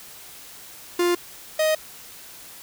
45% pulse tone pair in turn, 350.8 / 625.1 Hz, F4 / D#5, +8 / +8 cents, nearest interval minor seventh, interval 1000 cents, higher second, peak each -18 dBFS, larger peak neither, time 0.99-1.15 / 1.59-1.75 s, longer neither, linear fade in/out 5 ms, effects white hiss -43 dBFS RMS until 2.62 s

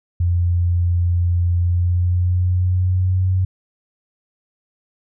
sine tone with pitch glide, 87.31 to 93.04 Hz, F2 to F#2, 0 to +10 cents, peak -14 dBFS, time 0.2-3.45 s, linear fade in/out 5 ms, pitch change +110 cents, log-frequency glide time 1.59-3.29 s, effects none

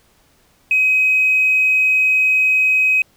triangle tone with tanh clipping, 2530 Hz, D#7, 28 cents sharp, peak -11 dBFS, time 0.71-3.02 s, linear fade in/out 2 ms, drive 1 dB, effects pink hiss -56 dBFS RMS until 3.16 s

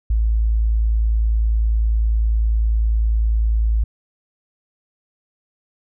sine tone, 55 Hz, A1, in tune, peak -14 dBFS, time 0.1-3.84 s, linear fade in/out 5 ms, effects none

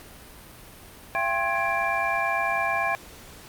sine tone cluster, 677 / 786 / 1066 / 1667 / 2360 Hz, E5 / G5 / C6 / G#6 / D7, +46 / +4 / +32 / +6 / +8 cents, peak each -29 dBFS, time 1.15-2.95 s, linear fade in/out 0 ms, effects pink hiss -46 dBFS RMS until 3.48 s + Opus 48 kbps

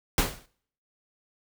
pink noise with exponential decay, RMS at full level -20 dBFS, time 0.18-0.46 s, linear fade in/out 2 ms, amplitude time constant 59 ms, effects noise-tail reverb RT60 0.6 s tail -23 dB re dry

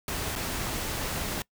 pink noise with dropouts, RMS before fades -32 dBFS, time 0.08-1.42 s, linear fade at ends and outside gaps 1 ms, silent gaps 0.354-0.36 s, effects noise-tail reverb RT60 0.1 s tail -23 dB re dry

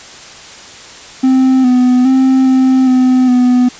triangle tone with pitch steps, 260.9 / 250.4 / 262.6 / 260.6 / 255.3 / 248.7 Hz, C4 / B3 / C4 / C4 / C4 / B3, -5 / +24 / +6 / -7 / -42 / +12 cents, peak -4 dBFS, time 1.23-3.69 s, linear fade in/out 10 ms, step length 410 ms, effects white hiss -33 dBFS RMS until 3.79 s + resampled to 16000 Hz

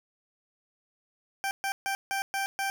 20% pulse tone bursts at uneven times, 784 Hz, G5, in tune, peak -23 dBFS, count 6, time 1.44-1.51 / 1.64-1.72 / 1.86-1.95 / 2.11-2.22 / 2.34-2.46 / 2.59-2.7 s, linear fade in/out 0 ms, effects none

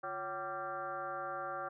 sine tone with frequency modulation, 968 Hz, B5, 35 cents flat, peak -37 dBFS, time 0.03-1.69 s, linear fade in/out 10 ms, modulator 205 Hz, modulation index 2.5, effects none

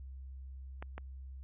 clicks, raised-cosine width 0.5 ms, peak -28 dBFS, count 2, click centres 0.825 / 0.98 s, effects added 66 Hz sine -44 dBFS peak until 1.43 s + resampled to 8000 Hz

